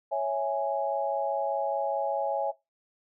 sine chord, C# minor, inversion none, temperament equal, 554.4 / 659.3 / 830.6 Hz, C#5 / E5 / G#5, 0 / 0 / 0 cents, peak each -30 dBFS, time 0.11-2.52 s, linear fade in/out 20 ms, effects noise-tail reverb RT60 0.2 s tail -19 dB re dry

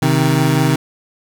25% pulse tone pair together, 131.38 / 156.6 Hz, C3 / D#3, +7 / +11 cents, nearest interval minor third, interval 304 cents, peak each -11 dBFS, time 0.02-0.76 s, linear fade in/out 5 ms, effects none

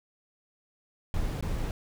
brown noise with dropouts, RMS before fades -30 dBFS, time 1.14-1.71 s, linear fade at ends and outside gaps 1 ms, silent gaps 1.409-1.425 s, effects none

